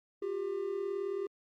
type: tone pair together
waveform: triangle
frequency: 359.2 / 398.1 Hz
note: F4 / G4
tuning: +49 / +27 cents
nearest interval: major second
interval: 178 cents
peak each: -37 / -32 dBFS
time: 0.22-1.27 s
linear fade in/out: 5 ms
effects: Opus 48 kbps